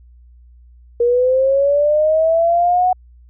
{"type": "linear sweep", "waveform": "sine", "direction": "up", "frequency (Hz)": [471.2, 740], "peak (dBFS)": -11, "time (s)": [1, 2.93], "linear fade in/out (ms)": 5, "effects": ["added 60 Hz sine -42 dBFS peak until 3.29 s"]}